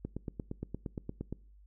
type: click train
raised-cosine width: 3 ms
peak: -24 dBFS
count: 12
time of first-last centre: 0.05-1.326 s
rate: 8.62 Hz
effects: noise-tail reverb RT60 0.5 s tail -24 dB re dry + added 50 Hz sine -55 dBFS peak until 1.66 s